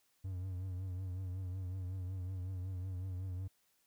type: tone with vibrato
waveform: triangle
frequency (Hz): 92.5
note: F#2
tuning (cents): 0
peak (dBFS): -36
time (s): 0.24-3.48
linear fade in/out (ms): 10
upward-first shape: triangle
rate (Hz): 5.4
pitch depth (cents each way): 71
effects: white hiss -75 dBFS RMS until 3.86 s